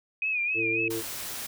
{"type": "tone with vibrato", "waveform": "sine", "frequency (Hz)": 2489, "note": "D#7", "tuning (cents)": 0, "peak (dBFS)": -25, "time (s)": [0.22, 0.88], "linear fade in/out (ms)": 2, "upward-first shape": "sine", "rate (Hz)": 3.7, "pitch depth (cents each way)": 80}
{"type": "harmonic tone", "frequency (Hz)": 112.3, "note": "A2", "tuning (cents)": 36, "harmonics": [1, 3, 4], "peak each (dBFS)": [-41, -31, -33], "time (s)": [0.54, 1.03], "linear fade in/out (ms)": 50}
{"type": "noise", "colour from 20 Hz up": "white", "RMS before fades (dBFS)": -36, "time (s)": [0.9, 1.47], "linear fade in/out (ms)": 10}
{"effects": []}